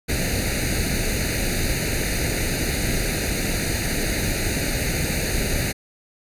pink noise with comb filter, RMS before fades -23 dBFS, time 0.08-5.73 s, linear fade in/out 20 ms, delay 0.46 ms, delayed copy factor +0.95, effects resampled to 32000 Hz

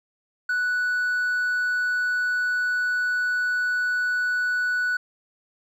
sine tone with hard clipping, 1480 Hz, F#6, in tune, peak -22 dBFS, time 0.49-4.97 s, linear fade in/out 5 ms, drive 2 dB, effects none

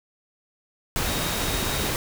sine tone in noise, 3761 Hz, A#7, 15 cents sharp, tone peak -35 dBFS, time 1.06-1.88 s, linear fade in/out 0 ms, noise pink, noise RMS -26 dBFS, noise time 0.96-1.96 s, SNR -12 dB, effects none

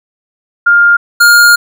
sine / square tone pair in turn, 1406 / 1414.1 Hz, F6 / F6, +11 / +21 cents, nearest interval unison, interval 10 cents, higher second, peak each -3 dBFS, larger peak neither, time 0.66-0.97 / 1.2-1.56 s, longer second, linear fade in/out 10 ms, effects none

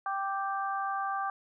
harmonic tone, 392 Hz, G4, in tune, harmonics 2 / 3 / 4, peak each -33 / -33 / -39 dBFS, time 0.06-1.3 s, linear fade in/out 2 ms, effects none

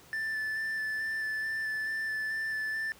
triangle tone with vibrato, 1760 Hz, A6, in tune, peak -29 dBFS, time 0.13-2.92 s, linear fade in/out 0 ms, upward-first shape square, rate 2.3 Hz, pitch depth 11 cents each way, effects pink hiss -56 dBFS RMS until 2.99 s + high-pass 60 Hz 12 dB/octave

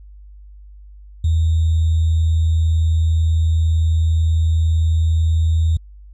sine tone with sample-and-hold, 81 Hz, E2, 30 cents flat, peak -12 dBFS, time 1.24-5.77 s, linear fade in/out 5 ms, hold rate 3675 Hz, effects added 50 Hz sine -37 dBFS peak until 6.13 s + MP3 48 kbps

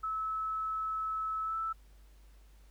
sine tone with pitch glide, 1300 to 1318.9 Hz, E6 to E6, -24 to +1 cents, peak -32 dBFS, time 0.03-1.73 s, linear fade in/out 10 ms, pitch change +25 cents, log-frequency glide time 1.43-1.56 s, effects added 50 Hz sine -55 dBFS peak until 2.7 s + pink hiss -68 dBFS RMS until 2.7 s

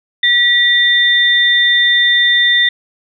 sine tone pair together, 1936 / 3590 Hz, B6 / A7, -35 / +34 cents, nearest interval major seventh, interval 1069 cents, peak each -11 dBFS, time 0.23-2.69 s, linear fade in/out 5 ms, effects none

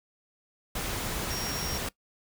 sine tone in noise, 5588 Hz, F8, in tune, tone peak -36 dBFS, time 1.3-1.78 s, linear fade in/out 5 ms, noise pink, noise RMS -33 dBFS, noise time 0.75-1.89 s, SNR -6 dB, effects noise-tail reverb RT60 0.1 s tail -20 dB re dry

